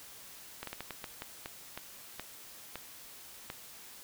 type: slowing click train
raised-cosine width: 0.3 ms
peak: -23 dBFS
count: 12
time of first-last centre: 0.63-3.501 s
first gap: 43 ms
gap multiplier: 1.33
effects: white hiss -51 dBFS RMS until 4.03 s